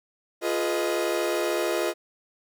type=chord; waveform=40% pulse; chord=F half-diminished seventh; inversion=none; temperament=equal with one note detuned; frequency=349.2 / 422.3 / 493.9 / 622.3 Hz; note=F4 / Ab4 / Cb5 / Eb5; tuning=0 / +29 / 0 / 0 cents; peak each=-27 / -30 / -31 / -28 dBFS; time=0.41-1.94 s; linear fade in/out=50 ms; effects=none